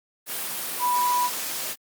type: tone in noise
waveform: sine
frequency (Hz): 984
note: B5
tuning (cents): -7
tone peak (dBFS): -20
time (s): 0.79-1.3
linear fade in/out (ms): 50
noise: white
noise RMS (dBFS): -30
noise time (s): 0.26-1.76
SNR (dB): +7
effects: high-pass 200 Hz 12 dB/octave + Opus 32 kbps